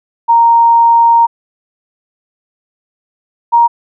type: tone pair in turn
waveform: sine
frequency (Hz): 930 / 938.6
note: A#5 / A#5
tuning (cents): -4 / +12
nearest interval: unison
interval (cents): 16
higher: second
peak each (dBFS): -4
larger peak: neither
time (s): 0.28-1.27 / 3.52-3.68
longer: first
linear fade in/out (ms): 20
effects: none